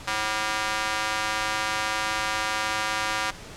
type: tone with high-pass filter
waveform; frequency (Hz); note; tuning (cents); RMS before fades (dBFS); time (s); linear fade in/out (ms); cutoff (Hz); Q
square; 108.1; A2; -30; -27; 0.07-3.31; 10; 1100; 1.1
effects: pink hiss -42 dBFS RMS until 3.56 s + low-pass 8000 Hz 12 dB/octave